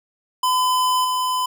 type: tone with level steps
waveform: square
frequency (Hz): 1012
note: B5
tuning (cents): +42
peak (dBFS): -17 / -20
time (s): 0.43-1.46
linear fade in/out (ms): 5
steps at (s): 1.04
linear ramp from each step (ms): 10
effects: none